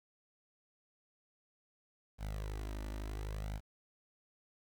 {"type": "tone with flanger", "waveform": "sawtooth", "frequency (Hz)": 51.91, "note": "G#1", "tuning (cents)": 0, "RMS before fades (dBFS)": -41, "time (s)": [2.18, 3.61], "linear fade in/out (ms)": 50, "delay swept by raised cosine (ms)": [1.3, 3.4], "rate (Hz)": 0.72, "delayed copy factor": 0.75, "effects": ["11-bit"]}